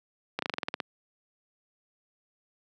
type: slowing click train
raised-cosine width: 0.3 ms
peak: -13 dBFS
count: 10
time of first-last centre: 0.39-0.802 s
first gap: 33 ms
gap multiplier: 1.08
effects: high-pass 200 Hz 12 dB/octave